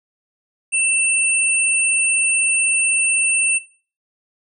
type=tone pair together; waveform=sine; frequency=2672 / 8988 Hz; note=E7 / C#9; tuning=+23 / +23 cents; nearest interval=octave + major sixth; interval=2100 cents; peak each=-18 dBFS; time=0.72-3.59 s; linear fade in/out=20 ms; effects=noise-tail reverb RT60 0.4 s tail -19 dB re dry